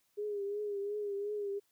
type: tone with vibrato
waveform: sine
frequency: 408.9 Hz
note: G#4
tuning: 27 cents flat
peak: -34 dBFS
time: 0.17-1.6 s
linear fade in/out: 20 ms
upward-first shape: triangle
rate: 2.8 Hz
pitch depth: 59 cents each way
effects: white hiss -75 dBFS RMS until 1.71 s